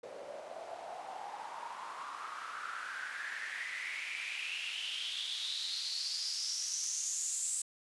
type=noise with band-pass filter sweep; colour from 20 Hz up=white; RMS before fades=-40 dBFS; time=0.03-7.62 s; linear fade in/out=5 ms; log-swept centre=530 to 8000 Hz; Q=6.7; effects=resampled to 24000 Hz